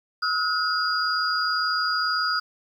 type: tone cluster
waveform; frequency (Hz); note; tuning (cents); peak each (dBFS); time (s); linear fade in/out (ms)
sine; 1284 / 1444 / 4849; E6 / F#6 / D#8; -46 / -43 / -45; -26; 0.22-2.4; 10
effects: 9-bit